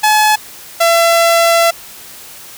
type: tone pair in turn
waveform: sawtooth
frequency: 854 / 673.5 Hz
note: G#5 / E5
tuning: +48 / +37 cents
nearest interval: major third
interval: 411 cents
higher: first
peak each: -4 dBFS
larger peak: neither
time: 0.03-0.36 / 0.8-1.71 s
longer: second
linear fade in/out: 10 ms
effects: white hiss -34 dBFS RMS until 2.57 s